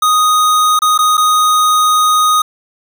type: tone with dropouts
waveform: square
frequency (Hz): 1244.5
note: D#6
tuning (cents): 0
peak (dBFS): -9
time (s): 0.02-2.42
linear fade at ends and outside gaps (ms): 5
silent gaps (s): 0.791-0.819 / 0.978-0.988 / 1.171-1.177
effects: none